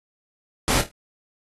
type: noise with echo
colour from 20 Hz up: pink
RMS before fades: -21 dBFS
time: 0.68-0.81 s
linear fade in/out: 0 ms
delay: 26 ms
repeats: 4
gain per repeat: -9 dB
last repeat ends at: 0.914 s
effects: AAC 32 kbps